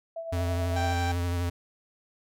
sine tone with tremolo, 661 Hz, E5, 5 cents sharp, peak -31 dBFS, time 0.16-0.93 s, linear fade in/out 5 ms, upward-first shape triangle, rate 9.1 Hz, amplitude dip 60%
square tone with vibrato, 87.5 Hz, F2, 4 cents sharp, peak -27 dBFS, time 0.32-1.5 s, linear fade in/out 10 ms, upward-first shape sine, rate 12 Hz, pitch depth 26 cents each way
harmonic tone, 784 Hz, G5, in tune, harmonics 1 / 2 / 3 / 4 / 5 / 6 / 7 / 8 / 9 / 10, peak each -30 / -37 / -42 / -47 / -44 / -53 / -48 / -54 / -50 / -58 dBFS, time 0.76-1.12 s, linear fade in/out 5 ms
effects none

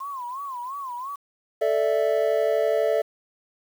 sine tone with vibrato, 1046.5 Hz, C6, in tune, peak -30 dBFS, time 0-1.16 s, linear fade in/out 10 ms, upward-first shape sine, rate 2.9 Hz, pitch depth 150 cents each way
triangle chord, A suspended fourth, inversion none, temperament equal, 440 / 587.3 / 659.3 Hz, A4 / D5 / E5, 0 / 0 / 0 cents, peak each -22 / -22 / -22 dBFS, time 1.61-3.02 s, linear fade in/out 10 ms
effects 8-bit

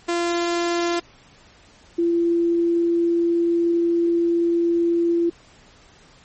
sawtooth / sine tone pair in turn, 343.9 / 340.1 Hz, F4 / F4, -27 / -46 cents, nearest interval unison, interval 19 cents, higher first, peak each -16 dBFS, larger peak neither, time 0.08-1 / 1.98-5.3 s, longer second, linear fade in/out 10 ms, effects pink hiss -51 dBFS RMS until 6.24 s + MP3 32 kbps

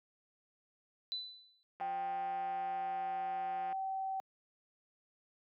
sine tone with exponential decay, 3995 Hz, B7, 19 cents sharp, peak -34 dBFS, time 1.12-1.63 s, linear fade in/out 0 ms, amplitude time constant 110 ms
click train, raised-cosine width 0.5 ms, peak -35 dBFS, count 342, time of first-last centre 1.8-3.727 s, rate 177 Hz
sine tone with pitch glide, 784 to 768.8 Hz, G5 to G5, 0 to -34 cents, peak -35 dBFS, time 1.81-4.2 s, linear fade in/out 0 ms, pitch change -34 cents, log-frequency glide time 2.09-3.21 s
effects high-pass 200 Hz 12 dB/octave

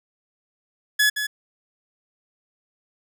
sawtooth tone with echo, 1700 Hz, G#6, 40 cents sharp, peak -12 dBFS, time 0.99-1.1 s, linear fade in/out 10 ms, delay 170 ms, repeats 1, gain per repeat -8 dB, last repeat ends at 1.27 s, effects none

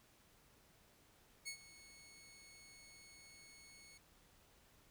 15% pulse tone with ADSR envelope, 2200 Hz, C#7, 14 cents flat, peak -36 dBFS, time 1.45-3.98 s, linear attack 28 ms, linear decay 87 ms, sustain -17 dB, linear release 7 ms, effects pink hiss -69 dBFS RMS until 4.9 s

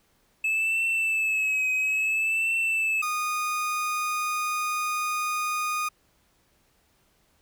triangle tone with vibrato, 2605 Hz, E7, 21 cents flat, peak -21 dBFS, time 0.44-3.02 s, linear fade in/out 5 ms, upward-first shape triangle, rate 0.59 Hz, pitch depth 56 cents each way
30% pulse tone, 1232 Hz, D#6, 17 cents flat, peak -23 dBFS, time 3.02-5.89 s, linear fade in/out 10 ms
effects pink hiss -66 dBFS RMS until 7.41 s

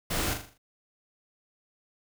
pink noise with echo, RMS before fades -30 dBFS, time 0.1-0.34 s, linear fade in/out 10 ms, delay 40 ms, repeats 6, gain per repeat -6 dB, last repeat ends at 0.58 s, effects none

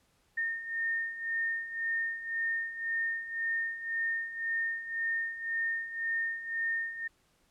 sine beating tone pair, 1826 / 1827.9 Hz, A#6 / A#6, -36 / -34 cents, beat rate 1.9 Hz, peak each -37 / -32 dBFS, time 0.37-7.08 s, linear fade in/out 10 ms, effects pink hiss -70 dBFS RMS until 7.5 s + low-pass 12000 Hz 12 dB/octave

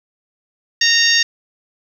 harmonic tone, 925 Hz, A#5, 14 cents flat, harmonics 2 / 3 / 4 / 5 / 6 / 7, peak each -16 / -20 / -19 / -19 / -17 / -22 dBFS, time 0.81-1.23 s, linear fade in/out 5 ms, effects 7-bit

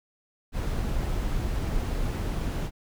brown noise, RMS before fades -28 dBFS, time 0.52-2.71 s, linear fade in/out 50 ms, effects none

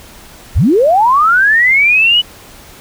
sine linear sweep, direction up, 37.76 to 2987 Hz, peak -6 dBFS, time 0.55-2.22 s, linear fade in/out 20 ms, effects pink hiss -37 dBFS RMS until 2.8 s

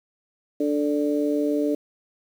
harmonic tone, 146.83 Hz, D3, in tune, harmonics 2 / 3 / 4, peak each -22 / -26 / -28 dBFS, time 0.6-1.75 s, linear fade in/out 5 ms, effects 8-bit

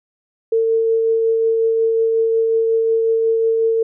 sine tone with tremolo, 451.4 Hz, A4, 44 cents sharp, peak -12 dBFS, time 0.52-3.83 s, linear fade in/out 5 ms, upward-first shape triangle, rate 5.5 Hz, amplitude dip 25%, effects none

